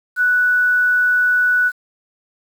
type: tone with quantisation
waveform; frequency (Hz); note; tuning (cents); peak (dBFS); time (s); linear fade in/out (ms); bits
sine; 1480; F#6; 0; -12; 0.16-1.72; 50; 7
effects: none